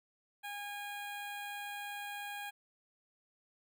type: tone with notch filter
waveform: 15% pulse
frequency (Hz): 817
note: G#5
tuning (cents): -29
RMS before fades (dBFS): -43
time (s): 0.43-2.51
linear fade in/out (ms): 20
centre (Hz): 5800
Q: 1.1
effects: none